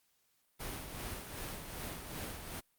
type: noise with tremolo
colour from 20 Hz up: pink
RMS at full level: -41 dBFS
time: 0.59-2.61 s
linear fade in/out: 20 ms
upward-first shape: sine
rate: 2.6 Hz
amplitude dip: 45%
effects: white hiss -75 dBFS RMS until 2.78 s + Opus 48 kbps